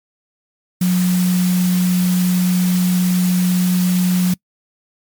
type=tone in noise; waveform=sine; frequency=180.8 Hz; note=F#3; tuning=40 cents flat; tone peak=-12 dBFS; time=0.81-4.34 s; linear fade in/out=5 ms; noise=white; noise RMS=-27 dBFS; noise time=0.81-4.34 s; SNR=+12 dB; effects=noise-tail reverb RT60 0.1 s tail -26 dB re dry + MP3 96 kbps